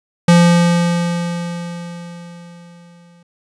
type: tone with exponential decay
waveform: square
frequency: 172.5 Hz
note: F3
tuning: 21 cents flat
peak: -6 dBFS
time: 0.28-3.23 s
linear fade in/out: 5 ms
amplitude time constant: 640 ms
effects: resampled to 22050 Hz